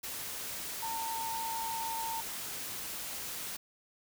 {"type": "tone in noise", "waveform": "sine", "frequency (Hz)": 907, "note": "A#5", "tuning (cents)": -48, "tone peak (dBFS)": -35, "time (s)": [0.82, 2.21], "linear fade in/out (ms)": 10, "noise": "white", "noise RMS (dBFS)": -40, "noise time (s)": [0.03, 3.57], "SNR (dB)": 2, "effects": []}